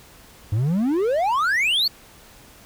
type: exponential sweep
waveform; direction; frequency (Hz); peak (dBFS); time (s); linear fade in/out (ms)
triangle; up; 98 to 4590; -16; 0.52-1.88; 5
effects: pink hiss -48 dBFS RMS until 2.65 s